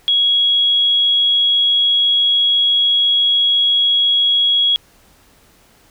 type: tone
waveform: sine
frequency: 3322 Hz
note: G#7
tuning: in tune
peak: -11 dBFS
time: 0.08-4.76 s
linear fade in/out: 0 ms
effects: pink hiss -51 dBFS RMS until 5.9 s